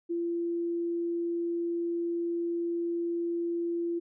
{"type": "tone", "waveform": "sine", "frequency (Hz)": 341.1, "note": "F4", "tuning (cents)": -41, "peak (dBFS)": -28, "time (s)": [0.09, 4], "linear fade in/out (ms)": 20, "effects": []}